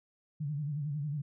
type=tone with vibrato; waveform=sine; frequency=146.83 Hz; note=D3; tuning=in tune; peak=-32 dBFS; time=0.4-1.22 s; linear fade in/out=10 ms; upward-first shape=sine; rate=11 Hz; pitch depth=97 cents each way; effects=none